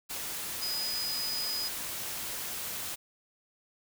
sine tone in noise, 4978 Hz, D#8, in tune, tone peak -32 dBFS, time 0.61-1.69 s, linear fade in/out 20 ms, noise white, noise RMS -37 dBFS, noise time 0.09-2.96 s, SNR +2 dB, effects none

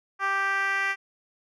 10% pulse tone with band-pass filter sweep, 392 Hz, G4, in tune, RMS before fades -26 dBFS, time 0.19-0.96 s, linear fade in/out 50 ms, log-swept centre 1300 to 2000 Hz, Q 2.3, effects none

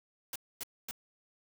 white noise bursts, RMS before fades -39 dBFS, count 3, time 0.33-0.911 s, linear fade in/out 2 ms, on 27 ms, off 250 ms, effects none

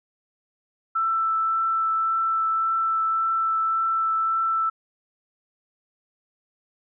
sine tone with vibrato, 1327 Hz, E6, 11 cents sharp, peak -20 dBFS, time 0.95-4.7 s, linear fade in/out 10 ms, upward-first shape triangle, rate 1.8 Hz, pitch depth 10 cents each way, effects none

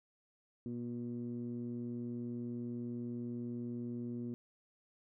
15% pulse tone with low-pass filter, 120 Hz, B2, 49 cents flat, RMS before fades -41 dBFS, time 0.66-4.34 s, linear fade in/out 0 ms, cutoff 280 Hz, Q 3.2, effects none

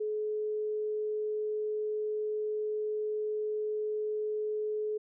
sine tone, 426.3 Hz, G#4, 45 cents sharp, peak -30 dBFS, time 0-4.98 s, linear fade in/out 10 ms, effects none

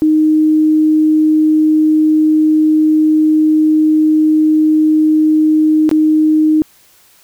sine tone with dropouts, 310 Hz, D#4, 6 cents flat, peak -7 dBFS, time 0.02-6.62 s, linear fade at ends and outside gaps 0 ms, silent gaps 5.892-5.913 s, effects white hiss -48 dBFS RMS until 7.23 s

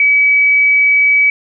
sine tone, 2281 Hz, C#7, 49 cents sharp, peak -7 dBFS, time 0-1.3 s, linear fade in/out 2 ms, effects none

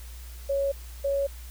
sine tone pair in turn, 554.4 / 556.7 Hz, C#5 / C#5, 0 / +7 cents, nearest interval unison, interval 7 cents, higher second, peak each -23 dBFS, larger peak neither, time 0.49-0.72 / 1.04-1.27 s, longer neither, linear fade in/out 10 ms, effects added 60 Hz sine -39 dBFS peak until 1.5 s + white hiss -50 dBFS RMS until 1.5 s

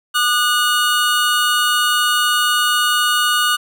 square tone cluster, 1212 / 1468 / 2909 Hz, D#6 / F#6 / F#7, -46 / -14 / -30 cents, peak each -19 dBFS, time 0.14-3.57 s, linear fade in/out 20 ms, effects none

